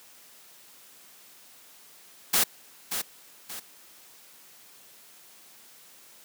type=noise with echo; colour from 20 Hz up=white; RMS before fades=-22 dBFS; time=2.33-2.44 s; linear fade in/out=10 ms; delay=580 ms; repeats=2; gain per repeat=-8 dB; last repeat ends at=3.6 s; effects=white hiss -53 dBFS RMS until 6.24 s + high-pass 150 Hz 12 dB/octave